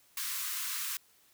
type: high-pass noise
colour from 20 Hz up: white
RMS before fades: -36 dBFS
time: 0.17-0.97 s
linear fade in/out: 2 ms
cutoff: 1000 Hz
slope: 96 dB/octave
effects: white hiss -65 dBFS RMS until 1.33 s